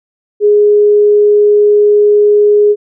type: tone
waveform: sine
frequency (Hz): 415.5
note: G#4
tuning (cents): +1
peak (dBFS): -4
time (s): 0.4-2.76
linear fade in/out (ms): 50
effects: none